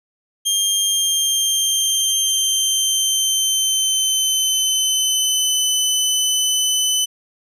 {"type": "tone with pitch glide", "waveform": "20% pulse", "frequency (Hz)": [3200, 3020], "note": ["G7", "F#7"], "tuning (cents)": [35, 35], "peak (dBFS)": -10, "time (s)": [0.45, 7.06], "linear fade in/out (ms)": 20, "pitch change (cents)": -100, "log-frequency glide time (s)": [0.9, 5.66], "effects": []}